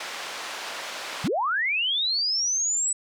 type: band-pass noise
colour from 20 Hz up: pink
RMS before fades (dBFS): -35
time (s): 0-1.28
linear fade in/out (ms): 5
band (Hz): 750 to 5600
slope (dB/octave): 12
type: linear sweep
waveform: sine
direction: up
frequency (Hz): 114.8 to 7980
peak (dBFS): -22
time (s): 1.24-2.93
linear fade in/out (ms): 5
effects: none